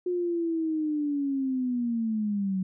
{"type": "linear sweep", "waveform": "sine", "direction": "down", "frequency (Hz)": [360.9, 185], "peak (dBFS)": -25, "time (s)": [0.06, 2.63], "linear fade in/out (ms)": 5, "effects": []}